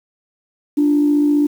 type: tone pair together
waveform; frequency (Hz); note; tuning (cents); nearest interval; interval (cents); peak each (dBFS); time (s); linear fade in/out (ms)
sine; 292.5 / 347.6; D4 / F4; -7 / -8; minor third; 299; -11 / -23; 0.77-1.47; 10
effects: tanh soft clip ceiling -5 dBFS + 7-bit